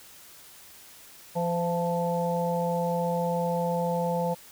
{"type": "harmonic tone with a mistuned harmonic", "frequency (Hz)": 171.1, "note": "F3", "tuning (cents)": -35, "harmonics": [1, 3, 4, 5], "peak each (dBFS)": [-29, -28, -35, -31], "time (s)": [1.35, 4.35], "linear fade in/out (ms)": 20, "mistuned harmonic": 5, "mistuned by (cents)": 43, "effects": ["white hiss -50 dBFS RMS until 4.51 s"]}